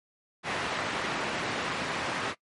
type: band-pass noise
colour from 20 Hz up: white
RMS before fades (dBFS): -32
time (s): 0.43-2.35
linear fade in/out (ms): 50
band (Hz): 110 to 2000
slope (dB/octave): 12
effects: noise-tail reverb RT60 0.1 s tail -21 dB re dry + MP3 48 kbps